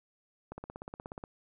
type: click train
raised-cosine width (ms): 1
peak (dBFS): -27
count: 13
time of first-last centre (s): 0.52-1.239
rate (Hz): 16.7
effects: none